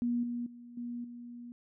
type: tone with level steps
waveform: sine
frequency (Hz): 240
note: B3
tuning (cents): -49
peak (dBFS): -28 / -33 / -47 / -36 / -43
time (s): 0.02-1.52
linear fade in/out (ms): 0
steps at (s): 0.23 / 0.46 / 0.77 / 1.04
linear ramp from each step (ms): 5
effects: none